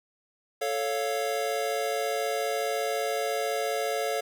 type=chord; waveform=square; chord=A augmented; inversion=none; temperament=equal; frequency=440 / 554.4 / 698.5 Hz; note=A4 / C#5 / E#5; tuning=0 / 0 / 0 cents; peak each=-32 dBFS; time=0.61-4.21 s; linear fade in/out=10 ms; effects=none